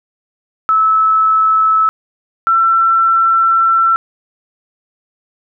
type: tone pair in turn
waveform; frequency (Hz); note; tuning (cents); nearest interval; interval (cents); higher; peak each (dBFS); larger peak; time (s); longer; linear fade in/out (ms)
sine; 1303 / 1344.3; E6 / E6; -20 / +34; minor second; 54; second; -8; neither; 0.69-1.89 / 2.47-3.96; second; 0
effects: none